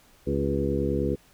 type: harmonic tone with a mistuned harmonic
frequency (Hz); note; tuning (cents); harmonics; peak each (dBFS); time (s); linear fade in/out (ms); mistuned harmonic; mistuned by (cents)
69.9; C#2; +15; 1 / 2 / 3 / 4 / 5 / 6 / 7; -31 / -31 / -31 / -31 / -31 / -31 / -31; 0.26-1.16; 20; 6; -40
effects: pink hiss -58 dBFS RMS until 1.33 s